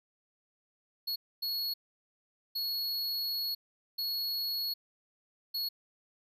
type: tone bursts at uneven times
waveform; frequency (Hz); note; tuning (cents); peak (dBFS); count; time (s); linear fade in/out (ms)
square; 4345; C#8; -35; -32; 5; 1.07-1.16 / 1.42-1.74 / 2.55-3.55 / 3.98-4.74 / 5.54-5.69; 10
effects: none